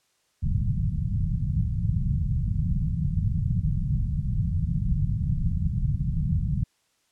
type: low-pass noise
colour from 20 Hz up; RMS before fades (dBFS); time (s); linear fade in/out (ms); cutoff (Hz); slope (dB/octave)
white; -25; 0.42-6.64; 10; 170; 48
effects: white hiss -69 dBFS RMS until 7.11 s + low-pass 9000 Hz 12 dB/octave